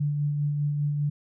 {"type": "tone with tremolo", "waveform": "sine", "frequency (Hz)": 146.3, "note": "D3", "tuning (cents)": -6, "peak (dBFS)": -22, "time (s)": [0, 1.1], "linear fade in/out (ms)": 10, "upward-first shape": "sine", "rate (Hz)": 5, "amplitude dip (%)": 30, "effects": []}